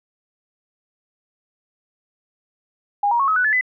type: tone with pitch steps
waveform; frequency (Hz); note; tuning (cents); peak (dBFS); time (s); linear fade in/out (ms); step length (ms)
sine; 815 / 947.1 / 1100.5 / 1278.9 / 1486.1 / 1726.9 / 2007; G#5 / A#5 / C#6 / D#6 / F#6 / A6 / B6; -33 / +27 / -13 / +47 / +7 / -33 / +27; -15; 3.03-3.611; 5; 83
effects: none